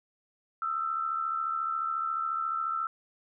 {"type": "tone pair together", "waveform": "sine", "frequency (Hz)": [1260, 1334.2], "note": ["D#6", "E6"], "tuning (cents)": [21, 20], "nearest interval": "minor second", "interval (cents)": 99, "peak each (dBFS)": [-36, -29], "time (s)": [0.62, 2.87], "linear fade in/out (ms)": 2, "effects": []}